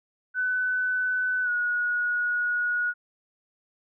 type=tone with pitch glide; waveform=sine; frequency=1503 to 1453.5 Hz; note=F#6 to F#6; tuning=+27 to -31 cents; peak=-23 dBFS; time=0.34-2.94 s; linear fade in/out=50 ms; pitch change=-58 cents; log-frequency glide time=1.44-1.49 s; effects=none